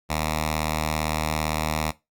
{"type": "tone with notch filter", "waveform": "5% pulse", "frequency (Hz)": 77.7, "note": "D#2", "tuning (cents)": -2, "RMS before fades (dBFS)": -26, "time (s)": [0.09, 1.92], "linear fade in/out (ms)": 20, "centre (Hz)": 380, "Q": 0.95, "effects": ["noise-tail reverb RT60 0.2 s tail -18 dB re dry", "Opus 48 kbps"]}